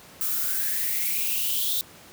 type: noise with high-pass filter sweep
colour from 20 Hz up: violet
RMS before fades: -26 dBFS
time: 0.21-1.81 s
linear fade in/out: 0 ms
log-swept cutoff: 1200 to 3700 Hz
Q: 8.4
effects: pink hiss -48 dBFS RMS until 2.12 s + high-pass 100 Hz 12 dB/octave